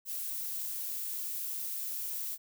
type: noise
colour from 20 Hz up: violet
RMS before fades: -37 dBFS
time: 0.05-2.38 s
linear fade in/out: 50 ms
effects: none